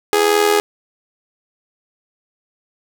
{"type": "tone with amplitude modulation", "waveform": "sawtooth", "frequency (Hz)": 415.3, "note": "G#4", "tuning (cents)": 0, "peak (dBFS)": -5, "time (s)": [0.13, 0.6], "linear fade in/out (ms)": 0, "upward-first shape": "sine", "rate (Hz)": 81.5, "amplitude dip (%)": 70, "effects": []}